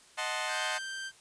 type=chord; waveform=15% pulse; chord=D# diminished seventh; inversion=none; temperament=equal; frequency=622.3 / 740 / 880 / 1046.5 Hz; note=D#5 / F#5 / A5 / C6; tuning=0 / 0 / 0 / 0 cents; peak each=-31 dBFS; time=0.17-0.79 s; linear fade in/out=20 ms
type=tone; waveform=sawtooth; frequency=1568 Hz; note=G6; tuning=in tune; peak=-33 dBFS; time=0.47-1.12 s; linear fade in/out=50 ms
effects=white hiss -58 dBFS RMS until 1.2 s + resampled to 22050 Hz